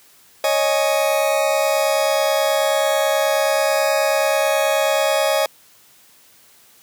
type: chord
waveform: 40% pulse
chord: C# suspended second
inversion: none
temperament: just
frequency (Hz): 554.4 / 623.7 / 831.5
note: C#5 / D#5 / G#5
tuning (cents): 0 / +4 / +2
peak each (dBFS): -19 / -18 / -23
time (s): 0.44-5.46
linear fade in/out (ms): 2
effects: white hiss -51 dBFS RMS until 6.82 s + high-pass 80 Hz 12 dB/octave